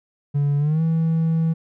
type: tone with pitch glide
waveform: triangle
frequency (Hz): 143.3 to 162.72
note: D3 to E3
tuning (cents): -42 to -22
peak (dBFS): -14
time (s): 0.34-1.54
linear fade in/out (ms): 20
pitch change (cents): +220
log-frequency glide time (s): 0.58-0.82
effects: tanh soft clip ceiling -11 dBFS